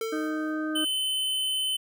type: tone with exponential decay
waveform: square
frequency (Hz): 447.9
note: A4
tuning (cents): +31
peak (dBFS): -28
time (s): 0.01-0.98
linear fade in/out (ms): 2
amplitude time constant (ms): 210
type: harmonic tone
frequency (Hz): 310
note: D#4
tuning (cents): -6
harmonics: 1 / 2 / 4 / 5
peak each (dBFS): -28 / -38 / -39 / -37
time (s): 0.12-0.85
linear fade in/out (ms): 10
type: tone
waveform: square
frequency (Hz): 3046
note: F#7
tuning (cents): +50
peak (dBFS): -26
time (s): 0.75-1.77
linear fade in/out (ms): 10
effects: none